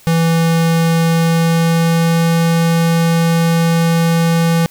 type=tone with pitch glide; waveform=square; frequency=165.3 to 166.45 Hz; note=E3 to E3; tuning=+5 to +17 cents; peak=-11 dBFS; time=0.07-4.66 s; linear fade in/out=0 ms; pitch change=+12 cents; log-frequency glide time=1.06-2.34 s; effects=white hiss -45 dBFS RMS until 4.7 s